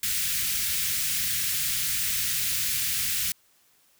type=band-stop noise; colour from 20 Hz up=white; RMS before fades=-27 dBFS; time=0.03-3.32 s; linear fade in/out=2 ms; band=180 to 1700 Hz; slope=24 dB/octave; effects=white hiss -63 dBFS RMS until 3.99 s